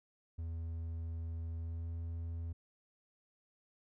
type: tone with pitch glide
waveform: triangle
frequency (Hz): 82.41 to 83.42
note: E2 to E2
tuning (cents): 0 to +21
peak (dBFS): -36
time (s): 0.38-2.53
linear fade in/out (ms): 10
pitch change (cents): +21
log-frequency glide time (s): 1.59-1.89
effects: none